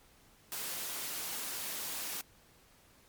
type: high-pass noise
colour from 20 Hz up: white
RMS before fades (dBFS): -39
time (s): 0.52-2.21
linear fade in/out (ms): 0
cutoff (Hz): 160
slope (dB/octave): 12
effects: pink hiss -63 dBFS RMS until 3.08 s + MP3 96 kbps